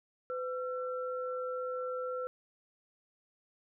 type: tone pair together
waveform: sine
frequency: 505.3 / 1349 Hz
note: B4 / E6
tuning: +40 / +40 cents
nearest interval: octave + perfect fourth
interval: 1700 cents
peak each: -35 / -40 dBFS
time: 0.3-2.27 s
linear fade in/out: 0 ms
effects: none